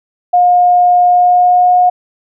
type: tone with pitch glide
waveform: sine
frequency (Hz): 714 to 721.5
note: F5 to F#5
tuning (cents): +38 to -44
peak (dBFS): -5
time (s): 0.33-1.9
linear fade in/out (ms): 10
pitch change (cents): +18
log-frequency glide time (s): 1.06-1.71
effects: none